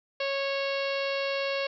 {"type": "harmonic tone", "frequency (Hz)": 551, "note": "C#5", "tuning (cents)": -11, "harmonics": [1, 2, 3, 4, 5, 6, 7, 8, 9, 10], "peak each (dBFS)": [-29, -38, -39, -38, -36, -42, -43, -40, -48, -50], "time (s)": [0.2, 1.67], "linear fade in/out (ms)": 5, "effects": []}